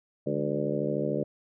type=harmonic tone with a mistuned harmonic; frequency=73.42 Hz; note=D2; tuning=in tune; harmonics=2 / 3 / 4 / 5 / 6 / 7 / 8; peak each=-34 / -34 / -34 / -34 / -34 / -34 / -34 dBFS; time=0.26-1.24 s; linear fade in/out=10 ms; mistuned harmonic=3; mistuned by=-91 cents; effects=none